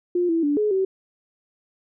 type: tone with pitch steps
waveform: sine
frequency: 353.4 / 330.5 / 290.5 / 422.3 / 381.9 Hz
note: F4 / E4 / D4 / G#4 / G4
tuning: +21 / +5 / -19 / +29 / -45 cents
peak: -18 dBFS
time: 0.15-0.85 s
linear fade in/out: 5 ms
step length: 140 ms
effects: none